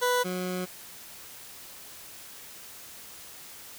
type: tone pair in turn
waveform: 20% pulse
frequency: 493.9 / 182.3 Hz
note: B4 / F#3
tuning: 0 / -25 cents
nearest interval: octave + perfect fourth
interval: 1725 cents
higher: first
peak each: -18 / -25 dBFS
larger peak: first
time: 0.01-0.24 / 0.24-0.66 s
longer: second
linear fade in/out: 20 ms
effects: white hiss -46 dBFS RMS until 3.78 s